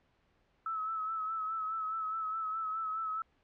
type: tone with vibrato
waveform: sine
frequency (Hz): 1300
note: E6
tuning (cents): -24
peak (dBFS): -33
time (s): 0.66-3.22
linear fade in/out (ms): 2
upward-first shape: sine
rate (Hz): 4.8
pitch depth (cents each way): 37
effects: pink hiss -72 dBFS RMS until 3.43 s + low-pass 3000 Hz 12 dB/octave